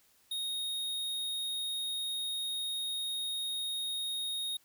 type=tone; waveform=square; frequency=3729 Hz; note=A#7; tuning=in tune; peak=-34 dBFS; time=0.31-4.57 s; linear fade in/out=5 ms; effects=white hiss -67 dBFS RMS until 4.64 s